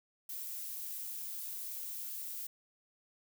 violet noise, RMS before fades -42 dBFS, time 0.29-2.47 s, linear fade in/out 5 ms, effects none

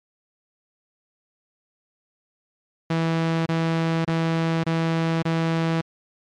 sawtooth tone bursts, 163.9 Hz, E3, 10 cents flat, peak -16 dBFS, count 5, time 2.9-5.812 s, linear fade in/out 5 ms, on 560 ms, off 28 ms, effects low-pass 4000 Hz 12 dB/octave + MP3 96 kbps

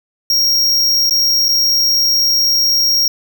square tone with dropouts, 5588 Hz, F8, in tune, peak -11 dBFS, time 0.3-3.08 s, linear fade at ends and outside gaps 2 ms, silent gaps 1.096-1.108 / 1.484-1.489 s, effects 8-bit

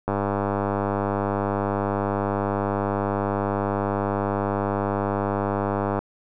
click train, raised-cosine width 1 ms, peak -10 dBFS, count 592, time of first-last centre 0.08-5.99 s, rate 100 Hz, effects none

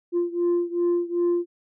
sine beating tone pair, 346.9 / 349.5 Hz, F4 / F4, -12 / +1 cents, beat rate 2.6 Hz, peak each -21 / -23 dBFS, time 0.12-1.46 s, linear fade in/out 50 ms, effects tanh soft clip ceiling -17 dBFS

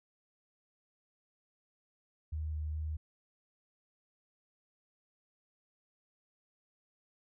sine tone with vibrato, 77.1 Hz, D#2, 15 cents flat, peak -34 dBFS, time 2.32-2.97 s, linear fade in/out 10 ms, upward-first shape square, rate 2.4 Hz, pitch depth 10 cents each way, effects none

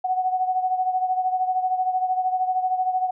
sine beating tone pair, 740 / 753 Hz, F#5 / F#5, 0 / +30 cents, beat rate 13 Hz, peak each -21 / -27 dBFS, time 0.04-3.11 s, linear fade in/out 10 ms, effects none

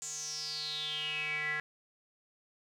square tone with band-pass filter sweep, 151.9 Hz, D#3, 41 cents flat, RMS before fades -37 dBFS, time 0.02-1.6 s, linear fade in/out 0 ms, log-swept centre 7300 to 1800 Hz, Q 9.2, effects none

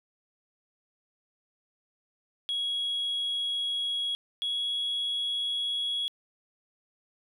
sine tone pair in turn, 3322 / 3339 Hz, G#7 / G#7, 0 / +9 cents, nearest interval unison, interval 9 cents, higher second, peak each -26 dBFS, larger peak neither, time 2.49-4.15 / 4.42-6.08 s, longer neither, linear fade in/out 0 ms, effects tanh soft clip ceiling -25 dBFS + 11-bit

